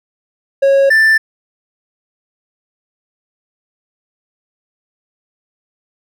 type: tone pair in turn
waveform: triangle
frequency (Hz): 549 / 1771.4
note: C#5 / A6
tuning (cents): -17 / +11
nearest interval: octave + minor sixth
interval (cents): 2028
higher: second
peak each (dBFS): -5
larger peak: neither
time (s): 0.62-0.9 / 0.9-1.18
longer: neither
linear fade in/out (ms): 10
effects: none